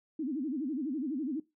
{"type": "tone with vibrato", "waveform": "sine", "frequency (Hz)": 282.4, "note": "C#4", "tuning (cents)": 32, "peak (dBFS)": -31, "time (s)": [0.19, 1.4], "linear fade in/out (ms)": 5, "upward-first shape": "sine", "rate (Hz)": 12, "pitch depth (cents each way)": 240, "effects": ["noise-tail reverb RT60 0.2 s tail -18 dB re dry"]}